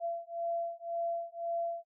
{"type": "beating tone pair", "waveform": "sine", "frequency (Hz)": [678, 679.9], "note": ["E5", "F5"], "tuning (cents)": [49, -47], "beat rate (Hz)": 1.9, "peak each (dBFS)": [-36, -36], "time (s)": [0, 1.85], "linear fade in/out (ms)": 50, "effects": []}